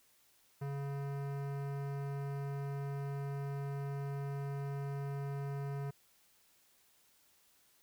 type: tone with hard clipping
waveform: sine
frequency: 140 Hz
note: C#3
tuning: 18 cents sharp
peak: -39 dBFS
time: 0.61-5.91 s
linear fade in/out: 10 ms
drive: 18 dB
effects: white hiss -69 dBFS RMS until 7.82 s